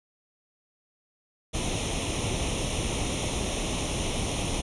pink noise with comb filter, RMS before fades -29 dBFS, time 1.53-4.62 s, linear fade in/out 20 ms, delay 0.32 ms, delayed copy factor +0.75, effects resampled to 24000 Hz

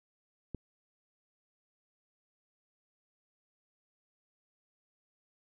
click, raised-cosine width 3 ms, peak -25 dBFS, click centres 0.547 s, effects none

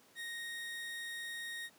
30% pulse tone, 1864.7 Hz, A#6, in tune, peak -38 dBFS, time 0.15-1.7 s, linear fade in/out 50 ms, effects pink hiss -64 dBFS RMS until 1.78 s + high-pass 200 Hz 12 dB/octave

